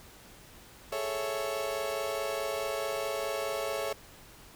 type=chord; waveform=35% pulse; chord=A major seventh; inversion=third; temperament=equal; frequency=415.3 / 440 / 554.4 / 659.3 Hz; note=G#4 / A4 / C#5 / E5; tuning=0 / 0 / 0 / 0 cents; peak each=-38 / -37 / -33 / -35 dBFS; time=0.92-3.93 s; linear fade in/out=5 ms; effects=pink hiss -53 dBFS RMS until 4.55 s